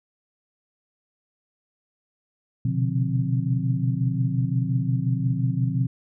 sine tone cluster, 123.9 / 129.6 / 145.7 / 175.1 / 264 Hz, B2 / C3 / D3 / F3 / C4, +6 / -16 / -13 / +5 / +16 cents, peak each -24 / -27 / -28 / -28 / -32 dBFS, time 2.65-5.87 s, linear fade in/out 5 ms, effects none

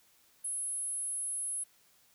sine tone, 10640 Hz, E9, 15 cents sharp, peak -32 dBFS, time 0.44-1.64 s, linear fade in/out 10 ms, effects tanh soft clip ceiling -30 dBFS + white hiss -66 dBFS RMS until 2.14 s

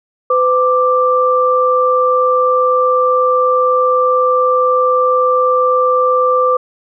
sine tone pair together, 506.3 / 1178 Hz, B4 / D6, +43 / +5 cents, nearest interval octave + minor third, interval 1462 cents, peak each -12 dBFS, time 0.3-6.57 s, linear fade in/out 5 ms, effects none

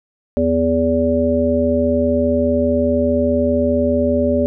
harmonic tone, 82.41 Hz, E2, in tune, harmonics 1 / 3 / 5 / 7, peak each -23 / -17 / -21 / -17 dBFS, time 0.37-4.46 s, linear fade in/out 0 ms, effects none

